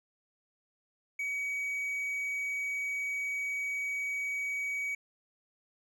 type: tone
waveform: triangle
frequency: 2264 Hz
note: C#7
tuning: 36 cents sharp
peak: -30 dBFS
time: 1.19-4.95 s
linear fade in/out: 5 ms
effects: none